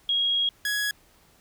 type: tone pair in turn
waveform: sine / sawtooth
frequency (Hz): 3288 / 1671.8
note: G#7 / G#6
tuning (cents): -18 / +11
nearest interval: octave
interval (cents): 1171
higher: first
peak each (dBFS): -21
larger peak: neither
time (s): 0.09-0.49 / 0.65-0.91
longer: first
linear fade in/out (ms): 2
effects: pink hiss -59 dBFS RMS until 1.4 s